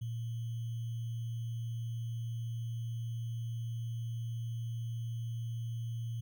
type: tone with sample-and-hold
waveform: sine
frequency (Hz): 115.8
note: A#2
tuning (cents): -11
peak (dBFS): -35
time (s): 0.01-6.21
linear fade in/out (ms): 10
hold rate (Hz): 3150
effects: none